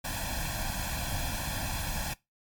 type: noise with comb filter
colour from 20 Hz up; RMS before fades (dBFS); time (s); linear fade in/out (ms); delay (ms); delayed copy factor
pink; -33; 0.04-2.14; 10; 1.2; +0.95
effects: noise-tail reverb RT60 0.2 s tail -21 dB re dry + MP3 96 kbps